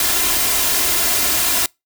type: noise with comb filter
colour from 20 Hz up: white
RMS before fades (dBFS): -17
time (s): 0-1.66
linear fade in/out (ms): 2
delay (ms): 2.9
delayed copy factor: +0.55
effects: noise-tail reverb RT60 0.2 s tail -25 dB re dry